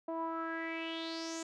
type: tone with low-pass filter sweep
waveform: sawtooth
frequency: 327.6 Hz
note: E4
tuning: 11 cents flat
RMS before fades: -39 dBFS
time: 0.08-1.43 s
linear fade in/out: 5 ms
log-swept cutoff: 780 to 7300 Hz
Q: 5.6
effects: none